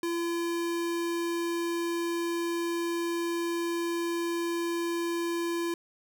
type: tone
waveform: square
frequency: 340 Hz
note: F4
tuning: 46 cents flat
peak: -29 dBFS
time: 0.03-5.74 s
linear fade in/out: 2 ms
effects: none